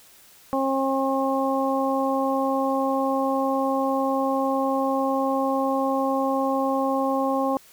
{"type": "harmonic tone", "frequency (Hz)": 269.1, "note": "C4", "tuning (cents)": 49, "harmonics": [1, 2, 3, 4], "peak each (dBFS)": [-25, -25, -27, -28], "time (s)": [0.53, 7.57], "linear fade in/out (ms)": 0, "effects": ["white hiss -52 dBFS RMS until 7.72 s"]}